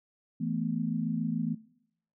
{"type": "chord", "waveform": "sine", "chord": "E suspended fourth", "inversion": "none", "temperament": "equal", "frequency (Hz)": [164.81, 220, 246.9], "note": ["E3", "A3", "B3"], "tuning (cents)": [0, 0, 0], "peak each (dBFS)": -33, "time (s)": [0.4, 1.55], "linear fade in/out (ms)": 10, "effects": ["noise-tail reverb RT60 0.7 s tail -20 dB re dry"]}